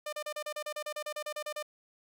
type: tone bursts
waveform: sawtooth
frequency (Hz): 600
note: D5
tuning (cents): +37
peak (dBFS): -31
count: 16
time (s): 0.06-1.627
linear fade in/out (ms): 5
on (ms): 67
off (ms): 33
effects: none